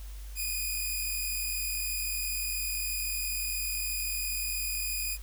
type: tone pair together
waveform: 5% pulse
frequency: 2449 / 2489 Hz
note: D#7 / D#7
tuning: -28 / 0 cents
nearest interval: unison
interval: 28 cents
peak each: -24 dBFS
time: 0.35-5.18 s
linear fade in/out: 50 ms
effects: added 50 Hz sine -39 dBFS peak until 5.22 s + white hiss -54 dBFS RMS until 5.22 s